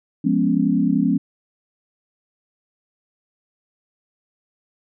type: chord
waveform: sine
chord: C# dominant seventh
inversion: first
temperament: equal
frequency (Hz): 174.61 / 207.7 / 246.9 / 277.2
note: E#3 / G#3 / B3 / C#4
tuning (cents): 0 / 0 / 0 / 0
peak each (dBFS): -22 / -21 / -21 / -20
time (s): 0.24-1.18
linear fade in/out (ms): 10
effects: none